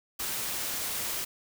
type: noise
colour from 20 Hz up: white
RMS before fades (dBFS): -33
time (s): 0.19-1.25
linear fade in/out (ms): 10
effects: none